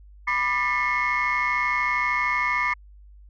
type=tone cluster; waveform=sine; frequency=987 / 1193 / 1779 / 2024 / 2157 Hz; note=B5 / D6 / A6 / B6 / C#7; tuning=-1 / +27 / +19 / +42 / -48 cents; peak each=-27 / -26 / -30 / -30 / -23 dBFS; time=0.27-2.74 s; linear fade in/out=10 ms; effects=tanh soft clip ceiling -15 dBFS + added 50 Hz sine -45 dBFS peak until 3.29 s